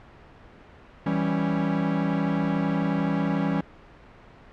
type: chord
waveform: 45% pulse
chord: C# diminished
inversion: first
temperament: equal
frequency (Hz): 164.81 / 196 / 277.2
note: E3 / G3 / C#4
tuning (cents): 0 / 0 / 0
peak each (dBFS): -27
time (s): 1.06-3.61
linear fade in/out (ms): 5
effects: pink hiss -49 dBFS RMS until 4.52 s + low-pass 2000 Hz 12 dB/octave